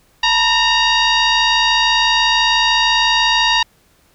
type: tone with frequency modulation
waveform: sine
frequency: 970 Hz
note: B5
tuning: 31 cents flat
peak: -11 dBFS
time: 0.23-3.63 s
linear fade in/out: 5 ms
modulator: 933 Hz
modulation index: 4
effects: pink hiss -55 dBFS RMS until 4.14 s